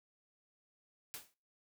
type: noise with exponential decay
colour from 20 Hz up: white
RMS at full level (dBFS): -42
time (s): 1.14-1.34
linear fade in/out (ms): 0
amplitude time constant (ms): 42
effects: noise-tail reverb RT60 0.4 s tail -26 dB re dry